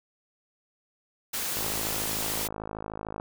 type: noise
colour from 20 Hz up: white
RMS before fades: -31 dBFS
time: 1.33-2.48 s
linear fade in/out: 10 ms
type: click train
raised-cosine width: 1 ms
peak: -21 dBFS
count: 88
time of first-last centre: 1.57-3.199 s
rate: 53.4 Hz
effects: none